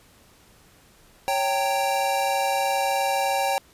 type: chord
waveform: square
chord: G diminished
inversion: second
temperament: equal with one note detuned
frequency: 554.4 / 784 / 916.3 Hz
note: Db5 / G5 / Bb5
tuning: 0 / 0 / -30 cents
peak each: -28 / -24 / -30 dBFS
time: 1.28-3.58 s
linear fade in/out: 0 ms
effects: pink hiss -55 dBFS RMS until 3.73 s + resampled to 32000 Hz